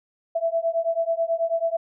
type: beating tone pair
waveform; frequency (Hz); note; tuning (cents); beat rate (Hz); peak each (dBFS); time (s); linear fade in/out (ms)
sine; 659.3 / 668.5; E5 / E5; 0 / +24; 9.2; -24; 0.35-1.77; 10
effects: none